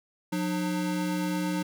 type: tone pair together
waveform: square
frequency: 180 / 302.9 Hz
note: F#3 / D#4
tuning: -47 / -46 cents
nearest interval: major sixth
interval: 901 cents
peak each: -30 / -31 dBFS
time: 0.32-1.63 s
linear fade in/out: 10 ms
effects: none